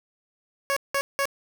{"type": "tone bursts", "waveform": "15% pulse", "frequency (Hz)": 554.4, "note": "C#5", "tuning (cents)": 0, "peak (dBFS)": -16, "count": 3, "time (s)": [0.7, 1.255], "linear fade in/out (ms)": 0, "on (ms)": 65, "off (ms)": 180, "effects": []}